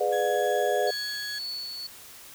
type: chord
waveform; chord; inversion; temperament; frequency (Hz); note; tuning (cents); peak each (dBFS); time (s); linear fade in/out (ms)
sine; G# diminished seventh; none; just; 415.3 / 498.4 / 598 / 717.6; G#4 / B4 / D5 / F5; 0 / +16 / +31 / +47; -28; 0-0.91; 10
type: tone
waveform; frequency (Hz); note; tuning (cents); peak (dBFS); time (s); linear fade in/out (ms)
35% pulse; 1674; G#6; +13; -32; 0.12-1.39; 10
type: tone with tremolo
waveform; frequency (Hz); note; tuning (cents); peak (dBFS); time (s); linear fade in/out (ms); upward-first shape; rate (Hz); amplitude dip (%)
sine; 4435; C#8; 0; -31; 0.87-1.87; 5; sine; 2; 35
effects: white hiss -47 dBFS RMS until 2.34 s